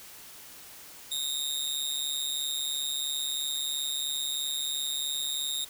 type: tone with amplitude modulation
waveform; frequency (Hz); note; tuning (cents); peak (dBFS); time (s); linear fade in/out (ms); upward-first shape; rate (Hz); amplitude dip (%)
sawtooth; 3714; A#7; -7; -23; 1.11-5.65; 10; sine; 143; 80
effects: white hiss -48 dBFS RMS until 5.69 s